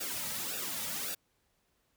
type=noise with flanger; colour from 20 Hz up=white; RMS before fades=-37 dBFS; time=0-1.15 s; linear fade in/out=10 ms; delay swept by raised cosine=0.94 to 2.84 ms; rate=1.8 Hz; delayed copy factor=-0.85; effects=pink hiss -75 dBFS RMS until 1.96 s